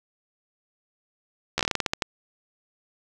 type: slowing click train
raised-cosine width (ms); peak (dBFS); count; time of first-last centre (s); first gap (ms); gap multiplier
0.2; -6; 12; 1.58-2.022; 13; 1.21
effects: none